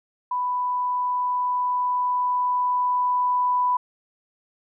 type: tone with level ramp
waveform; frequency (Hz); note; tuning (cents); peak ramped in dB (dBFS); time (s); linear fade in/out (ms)
sine; 992; B5; +7; -22 to -18; 0.31-3.77; 5
effects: none